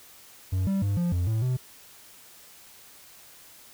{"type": "tone with pitch steps", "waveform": "triangle", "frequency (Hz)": [93.3, 194.8, 100.2, 174.2, 88.3, 110.9, 127.2], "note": ["F#2", "G3", "G2", "F3", "F2", "A2", "C3"], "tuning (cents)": [15, -11, 38, -4, 20, 14, -48], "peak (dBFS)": -21, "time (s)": [0.52, 1.57], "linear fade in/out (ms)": 10, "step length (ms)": 150, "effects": ["white hiss -51 dBFS RMS until 3.73 s"]}